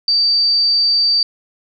sine tone, 4635 Hz, D8, 24 cents flat, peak -11 dBFS, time 0.08-1.23 s, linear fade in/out 2 ms, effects none

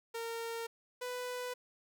sawtooth tone pair in turn, 460 / 496.5 Hz, A#4 / B4, -23 / +9 cents, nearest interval minor second, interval 132 cents, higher second, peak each -34 / -34 dBFS, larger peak neither, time 0.14-0.67 / 1.01-1.54 s, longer neither, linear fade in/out 10 ms, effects none

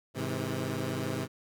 15% pulse chord, Ab augmented, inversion none, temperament equal with one note detuned, 103.83 / 130.81 / 160.96 Hz, Ab2 / C3 / E3, 0 / 0 / -41 cents, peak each -30 / -28 / -31 dBFS, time 0.14-1.28 s, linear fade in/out 50 ms, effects none

